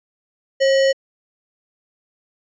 sine tone with sample-and-hold, 540 Hz, C#5, 45 cents flat, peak -12 dBFS, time 0.6-0.93 s, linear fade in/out 20 ms, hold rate 2450 Hz, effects resampled to 16000 Hz

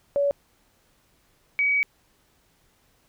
sine tone pair in turn, 567 / 2268 Hz, C#5 / C#7, +39 / +39 cents, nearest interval 2 octaves, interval 2400 cents, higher second, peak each -19 dBFS, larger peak neither, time 0.16-0.31 / 1.59-1.83 s, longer second, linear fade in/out 0 ms, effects pink hiss -64 dBFS RMS until 3.08 s

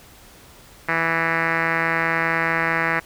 5% pulse tone with low-pass filter, 164.81 Hz, E3, in tune, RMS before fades -21 dBFS, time 0.88-3 s, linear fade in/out 10 ms, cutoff 2000 Hz, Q 3.3, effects pink hiss -47 dBFS RMS until 3.05 s

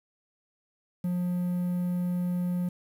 triangle tone with quantisation, 178.1 Hz, F3, 34 cents sharp, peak -24 dBFS, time 1.04-2.69 s, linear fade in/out 5 ms, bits 9, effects none

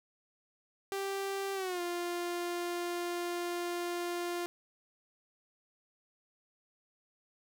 sawtooth tone with pitch glide, 392 to 349.2 Hz, G4 to F4, 0 to 0 cents, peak -30 dBFS, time 0.92-4.46 s, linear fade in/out 0 ms, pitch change -200 cents, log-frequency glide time 1.54-1.81 s, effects none

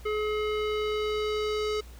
square tone with low-pass filter sweep, 425.3 Hz, G#4, 41 cents sharp, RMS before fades -29 dBFS, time 0.05-1.81 s, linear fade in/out 10 ms, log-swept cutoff 2400 to 5200 Hz, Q 1.5, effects added 60 Hz sine -44 dBFS peak until 1.99 s + pink hiss -54 dBFS RMS until 1.99 s

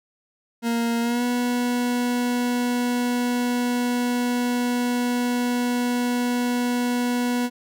40% pulse tone with pitch glide, 233.1 to 244.3 Hz, A#3 to B3, 0 to -19 cents, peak -20 dBFS, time 0.62-7.5 s, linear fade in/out 50 ms, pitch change +81 cents, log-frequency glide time 1.01-1.23 s, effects none

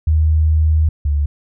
sine tone pair in turn, 78.2 / 72.71 Hz, D#2 / D2, +9 / -17 cents, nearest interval minor second, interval 126 cents, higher first, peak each -10 / -13 dBFS, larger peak first, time 0.07-0.89 / 1.05-1.26 s, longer first, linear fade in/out 5 ms, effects none

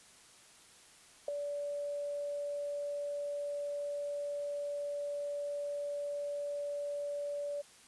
sine tone with ADSR envelope, 577 Hz, D5, 31 cents flat, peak -27 dBFS, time 1.28-7.62 s, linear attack 4 ms, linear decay 4 ms, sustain -8 dB, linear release 14 ms, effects white hiss -59 dBFS RMS until 7.87 s + resampled to 24000 Hz

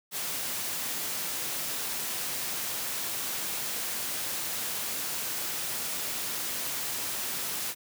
white noise, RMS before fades -33 dBFS, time 0.11-7.75 s, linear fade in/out 50 ms, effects high-pass 100 Hz 12 dB/octave

